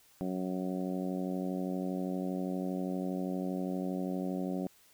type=harmonic tone; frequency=92.5 Hz; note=F#2; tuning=in tune; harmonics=2 / 3 / 4 / 5 / 6 / 7 / 8; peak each=-35 / -37 / -41 / -48 / -43 / -47 / -47 dBFS; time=0.21-4.67 s; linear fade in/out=0 ms; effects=white hiss -63 dBFS RMS until 4.93 s